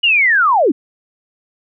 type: linear sweep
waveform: sine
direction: down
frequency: 2926 to 233.2 Hz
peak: -9 dBFS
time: 0.03-0.72 s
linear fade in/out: 10 ms
effects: none